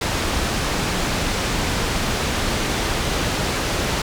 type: low-pass noise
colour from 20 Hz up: pink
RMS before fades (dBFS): -22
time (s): 0.01-4.02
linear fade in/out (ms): 5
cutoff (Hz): 7000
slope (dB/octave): 12
effects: none